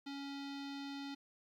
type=tone with low-pass filter; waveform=square; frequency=279.2 Hz; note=C#4; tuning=13 cents sharp; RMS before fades=-45 dBFS; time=0.06-1.15 s; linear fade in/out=10 ms; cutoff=4200 Hz; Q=3.2; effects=12-bit